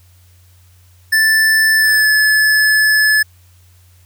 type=tone with pitch glide; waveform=square; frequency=1760 to 1724.8 Hz; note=A6 to A6; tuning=0 to -35 cents; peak=-10 dBFS; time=1.12-3.23 s; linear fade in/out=10 ms; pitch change=-35 cents; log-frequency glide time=1.76-2.08 s; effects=added 90 Hz sine -45 dBFS peak until 4.05 s + white hiss -54 dBFS RMS until 4.05 s